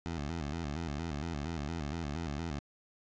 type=tone with vibrato; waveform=15% pulse; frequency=77.78 Hz; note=D#2; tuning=in tune; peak=-29 dBFS; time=0.06-2.59 s; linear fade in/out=0 ms; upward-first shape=square; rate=4.3 Hz; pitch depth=130 cents each way; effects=resampled to 16000 Hz